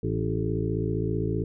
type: harmonic tone with a mistuned harmonic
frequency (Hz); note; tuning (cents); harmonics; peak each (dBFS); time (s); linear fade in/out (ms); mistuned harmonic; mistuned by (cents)
55.4; A1; +13; 1 / 2 / 3 / 5 / 6 / 7 / 8; -35 / -29 / -31 / -35 / -33 / -34 / -33; 0.03-1.44; 5; 8; -48
effects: none